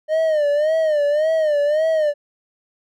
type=tone with vibrato; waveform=triangle; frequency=610 Hz; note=D#5; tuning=34 cents flat; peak=-13 dBFS; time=0.08-2.14 s; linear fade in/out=50 ms; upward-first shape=sine; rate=1.8 Hz; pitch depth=100 cents each way; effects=none